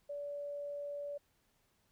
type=tone; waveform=sine; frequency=576 Hz; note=D5; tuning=34 cents flat; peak=-39 dBFS; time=0.09-1.18 s; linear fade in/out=10 ms; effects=pink hiss -75 dBFS RMS until 1.91 s